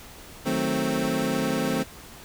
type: chord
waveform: 25% pulse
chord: D# diminished seventh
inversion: none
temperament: equal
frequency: 155.56 / 185 / 220 / 261.6 Hz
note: D#3 / F#3 / A3 / C4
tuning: 0 / 0 / 0 / 0 cents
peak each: -28 / -28 / -25 / -23 dBFS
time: 0.45-1.84 s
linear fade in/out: 20 ms
effects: pink hiss -45 dBFS RMS until 2.24 s